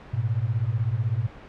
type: beating tone pair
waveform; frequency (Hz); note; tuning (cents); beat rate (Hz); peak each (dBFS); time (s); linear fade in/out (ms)
sine; 105.4 / 121.4; G#2 / B2; +26 / -29; 16; -25 / -25; 0.13-1.27; 10
effects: pink hiss -44 dBFS RMS until 1.48 s + low-pass 2000 Hz 12 dB/octave